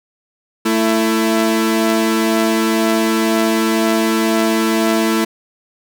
sawtooth tone pair together, 222.6 / 332.9 Hz, A3 / E4, +20 / +17 cents, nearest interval perfect fifth, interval 697 cents, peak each -12 dBFS, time 0.65-5.25 s, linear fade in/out 10 ms, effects none

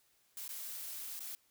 blue noise with dropouts, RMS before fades -44 dBFS, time 0.37-1.35 s, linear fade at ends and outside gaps 1 ms, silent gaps 0.479-0.491 / 1.193-1.205 s, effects white hiss -72 dBFS RMS until 1.5 s

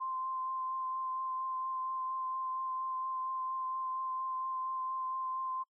sine tone with vibrato, 1043 Hz, C6, 6 cents flat, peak -34 dBFS, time 0-5.64 s, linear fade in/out 20 ms, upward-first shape triangle, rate 4.3 Hz, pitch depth 14 cents each way, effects noise-tail reverb RT60 0.1 s tail -26 dB re dry

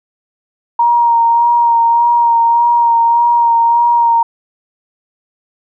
sine tone with vibrato, 938 Hz, A#5, 11 cents sharp, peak -7 dBFS, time 0.79-4.23 s, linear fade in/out 5 ms, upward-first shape sine, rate 1.7 Hz, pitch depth 21 cents each way, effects none

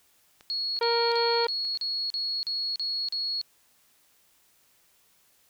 clicks, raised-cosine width 0.2 ms, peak -32 dBFS, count 6, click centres 0.409 / 0.766 / 1.34 / 1.39 / 1.65 / 1.753 s
sine tone bursts, 4336 Hz, C#8, 39 cents flat, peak -27 dBFS, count 9, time 0.5-3.414 s, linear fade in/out 0 ms, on 290 ms, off 38 ms
harmonic tone, 467.2 Hz, A#4, 4 cents sharp, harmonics 1 / 2 / 3 / 4 / 5 / 6 / 7 / 8 / 9 / 10, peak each -25 / -28 / -35 / -40 / -39 / -48 / -41 / -49 / -43 / -49 dBFS, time 0.81-1.47 s, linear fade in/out 5 ms
effects white hiss -64 dBFS RMS until 5.49 s

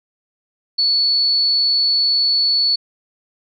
sine tone, 4431 Hz, C#8, 2 cents flat, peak -13 dBFS, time 0.78-2.76 s, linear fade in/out 10 ms, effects none

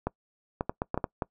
clicks, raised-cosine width 1 ms, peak -14 dBFS, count 8, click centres 0.07 / 0.609 / 0.695 / 0.819 / 0.944 / 0.976 / 1.042 / 1.222 s, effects noise-tail reverb RT60 0.1 s tail -24 dB re dry

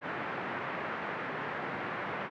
white band-pass noise, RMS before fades -37 dBFS, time 0.01-2.3 s, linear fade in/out 50 ms, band 120 to 1900 Hz, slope 24 dB/octave, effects none

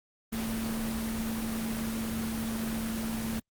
sine tone in noise, 223.9 Hz, A3, 30 cents sharp, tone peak -31 dBFS, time 0.32-3.4 s, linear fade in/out 10 ms, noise pink, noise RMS -37 dBFS, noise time 0.32-3.4 s, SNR +3 dB, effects Opus 24 kbps

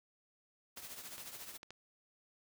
white noise with tremolo, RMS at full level -46 dBFS, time 0.76-1.58 s, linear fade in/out 20 ms, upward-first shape triangle, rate 14 Hz, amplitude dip 65%
clicks, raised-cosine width 0.2 ms, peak -31 dBFS, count 4, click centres 0.774 / 1.181 / 1.631 / 1.706 s
effects none

